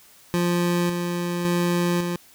25% pulse tone with tremolo, 174.61 Hz, F3, in tune, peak -16 dBFS, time 0.34-2.16 s, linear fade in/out 0 ms, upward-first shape square, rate 0.9 Hz, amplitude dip 40%, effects white hiss -52 dBFS RMS until 2.34 s

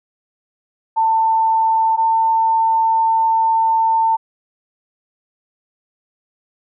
sine tone pair in turn, 893 / 897.9 Hz, A5 / A5, +25 / +35 cents, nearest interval unison, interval 10 cents, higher second, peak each -12 dBFS, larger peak neither, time 0.96-1.97 / 1.97-4.17 s, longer second, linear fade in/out 20 ms, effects none

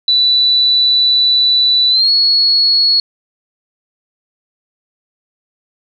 sine tone with pitch glide, 3968 to 4352 Hz, B7 to C#8, +7 to -33 cents, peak -8 dBFS, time 0.08-3 s, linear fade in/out 2 ms, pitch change +160 cents, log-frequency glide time 1.9-2.1 s, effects none

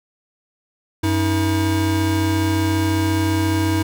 square tone pair together, 94.96 / 319.4 Hz, F#2 / D#4, +45 / +45 cents, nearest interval octave + major sixth, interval 2100 cents, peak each -20 dBFS, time 1.03-3.83 s, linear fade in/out 10 ms, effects none

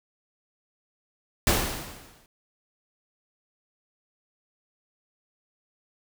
pink noise with exponential decay, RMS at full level -20 dBFS, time 1.47-2.26 s, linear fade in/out 1 ms, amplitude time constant 170 ms, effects none

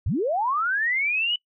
sine linear sweep, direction up, 58.1 to 2986 Hz, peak -21 dBFS, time 0.06-1.36 s, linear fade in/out 5 ms, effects noise-tail reverb RT60 0.1 s tail -23 dB re dry

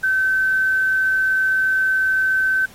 sine tone with quantisation, 1536 Hz, G6, 36 cents flat, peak -15 dBFS, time 0.03-2.66 s, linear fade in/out 10 ms, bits 7, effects pink hiss -46 dBFS RMS until 2.74 s + AAC 48 kbps

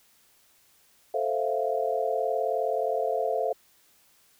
sine chord, F major seventh, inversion first, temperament equal, 440 / 523.3 / 659.3 / 698.5 Hz, A4 / C5 / E5 / F5, 0 / 0 / 0 / 0 cents, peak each -30 dBFS, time 1.14-3.53 s, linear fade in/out 5 ms, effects white hiss -62 dBFS RMS until 4.39 s

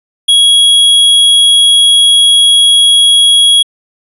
square tone, 3320 Hz, G#7, 1 cent flat, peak -4 dBFS, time 0.28-3.63 s, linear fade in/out 10 ms, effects resampled to 24000 Hz

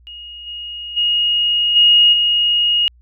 sine tone with level steps, 2871 Hz, F7, 47 cents sharp, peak -31 / -26 / -13 / -7 / -12 dBFS, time 0.07-2.88 s, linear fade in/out 0 ms, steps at 0.46 / 0.96 / 1.75 / 2.12 s, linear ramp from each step 20 ms, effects added 60 Hz sine -46 dBFS peak until 3.01 s

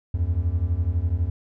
triangle beating tone pair, 78.5 / 90.5 Hz, D#2 / F#2, +16 / -38 cents, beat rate 12 Hz, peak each -22 / -21 dBFS, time 0.14-1.3 s, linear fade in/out 5 ms, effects none

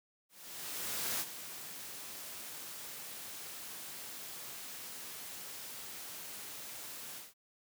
white noise with ADSR envelope, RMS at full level -35 dBFS, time 0.29-7.34 s, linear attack 910 ms, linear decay 47 ms, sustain -11 dB, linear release 170 ms, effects high-pass 100 Hz 12 dB/octave

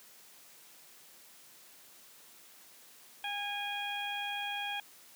harmonic tone with a mistuned harmonic, 820 Hz, G#5, 22 cents flat, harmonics 1 / 2 / 3 / 4, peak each -39 / -42 / -40 / -40 dBFS, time 3.24-4.8 s, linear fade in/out 2 ms, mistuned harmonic 1, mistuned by -16 cents, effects white hiss -57 dBFS RMS until 5.15 s + high-pass 150 Hz 12 dB/octave

